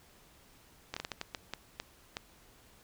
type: slowing click train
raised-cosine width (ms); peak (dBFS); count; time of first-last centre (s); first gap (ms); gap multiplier
0.2; -19; 10; 0.94-2.169; 25; 1.4
effects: pink hiss -61 dBFS RMS until 2.83 s